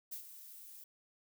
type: noise with ADSR envelope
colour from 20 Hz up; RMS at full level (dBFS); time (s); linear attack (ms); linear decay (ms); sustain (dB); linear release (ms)
violet; -42; 0.11-0.84; 16; 94; -11; 5
effects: none

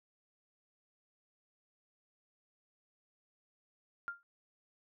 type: tone with exponential decay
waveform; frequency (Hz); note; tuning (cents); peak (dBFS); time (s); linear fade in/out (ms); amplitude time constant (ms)
sine; 1396.9; F6; 0; -33; 4.08-4.23; 0; 31
effects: none

